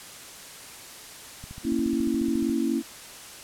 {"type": "click train", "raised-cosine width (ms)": 5, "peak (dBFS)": -28, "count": 16, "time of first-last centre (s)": [1.44, 2.496], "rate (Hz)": 14.2}
{"type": "chord", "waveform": "sine", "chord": "A# diminished", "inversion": "none", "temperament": "equal", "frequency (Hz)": [233.1, 277.2, 329.6], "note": ["A#3", "C#4", "E4"], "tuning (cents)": [0, 0, 0], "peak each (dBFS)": -27, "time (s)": [1.63, 2.83], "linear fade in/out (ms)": 50}
{"effects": ["white hiss -43 dBFS RMS until 3.43 s", "low-pass 11000 Hz 12 dB/octave"]}